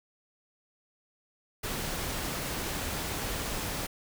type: noise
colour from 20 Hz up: pink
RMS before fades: -34 dBFS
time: 1.63-3.87 s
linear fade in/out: 10 ms
effects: none